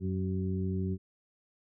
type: harmonic tone with a mistuned harmonic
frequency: 93.1 Hz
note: F#2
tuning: 11 cents sharp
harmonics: 1 / 2 / 3 / 4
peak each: -32 / -33 / -42 / -39 dBFS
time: 0-0.98 s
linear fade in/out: 50 ms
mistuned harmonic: 4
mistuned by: +28 cents
effects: none